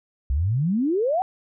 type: exponential sweep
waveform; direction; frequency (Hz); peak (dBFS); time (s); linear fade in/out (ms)
sine; up; 61.4 to 784; -19; 0.3-1.22; 0
effects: none